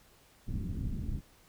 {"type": "low-pass noise", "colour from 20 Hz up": "pink", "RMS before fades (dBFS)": -35, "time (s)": [0.47, 1.21], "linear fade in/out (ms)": 20, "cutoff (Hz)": 240, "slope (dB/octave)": 24, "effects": ["pink hiss -62 dBFS RMS until 1.48 s"]}